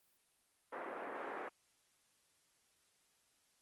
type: band-pass noise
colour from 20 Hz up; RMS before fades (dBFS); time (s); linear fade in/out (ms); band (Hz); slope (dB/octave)
pink; -45; 0.72-1.49; 10; 340 to 1800; 24
effects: white hiss -75 dBFS RMS until 3.61 s + Opus 32 kbps